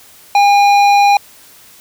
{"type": "tone with hard clipping", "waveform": "sine", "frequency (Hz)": 810, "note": "G#5", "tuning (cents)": -43, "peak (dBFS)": -8, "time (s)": [0.35, 1.17], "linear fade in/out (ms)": 2, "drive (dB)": 11, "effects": ["white hiss -42 dBFS RMS until 1.8 s"]}